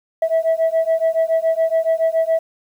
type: beating tone pair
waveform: sine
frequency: 648 / 655.1 Hz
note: E5 / E5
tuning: -30 / -11 cents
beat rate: 7.1 Hz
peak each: -16 dBFS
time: 0.22-2.39 s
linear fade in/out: 5 ms
effects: tanh soft clip ceiling -11 dBFS + 8-bit